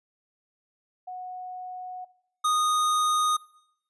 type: tone pair in turn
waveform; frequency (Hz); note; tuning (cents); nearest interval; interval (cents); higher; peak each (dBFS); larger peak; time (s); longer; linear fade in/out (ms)
sine / square; 734 / 1237; F#5 / D#6; -14 / -10; major sixth; 904; second; -34 / -22; second; 1.07-2.05 / 2.44-3.37; first; 10
effects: noise-tail reverb RT60 0.8 s tail -22 dB re dry + resampled to 24000 Hz